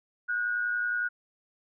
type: tone pair together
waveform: sine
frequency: 1457.3 / 1568 Hz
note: F#6 / G6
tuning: -27 / 0 cents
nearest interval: minor second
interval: 127 cents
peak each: -27 / -35 dBFS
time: 0.28-1.09 s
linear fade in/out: 20 ms
effects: none